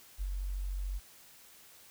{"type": "tone with ADSR envelope", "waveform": "sine", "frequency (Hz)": 46.83, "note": "F#1", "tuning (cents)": 22, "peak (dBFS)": -31, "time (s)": [0.18, 1], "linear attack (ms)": 35, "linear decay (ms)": 50, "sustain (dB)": -2, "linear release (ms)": 31, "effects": ["white hiss -57 dBFS RMS until 1.9 s"]}